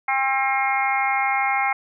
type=harmonic tone; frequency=267.4 Hz; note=C4; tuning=38 cents sharp; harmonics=3 / 4 / 5 / 6 / 7 / 8 / 9; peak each=-22 / -28 / -29 / -34 / -34 / -23 / -34 dBFS; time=0.08-1.73 s; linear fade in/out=5 ms; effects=none